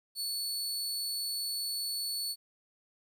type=tone; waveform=sawtooth; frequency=4435 Hz; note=C#8; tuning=in tune; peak=-30 dBFS; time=0.15-2.36 s; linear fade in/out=50 ms; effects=11-bit